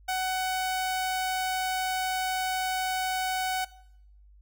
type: tone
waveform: sawtooth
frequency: 748 Hz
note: F#5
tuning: 19 cents sharp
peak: -23 dBFS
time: 0.08-3.65 s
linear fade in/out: 10 ms
effects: noise-tail reverb RT60 0.7 s tail -19 dB re dry + added 50 Hz sine -52 dBFS peak until 4.41 s